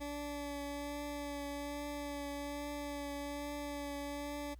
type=tone with vibrato; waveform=20% pulse; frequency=287.7 Hz; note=D4; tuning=36 cents flat; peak=-35 dBFS; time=0-4.55 s; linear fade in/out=20 ms; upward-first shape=triangle; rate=1.2 Hz; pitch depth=19 cents each way; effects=added 60 Hz sine -50 dBFS peak until 4.59 s + pink hiss -74 dBFS RMS until 4.59 s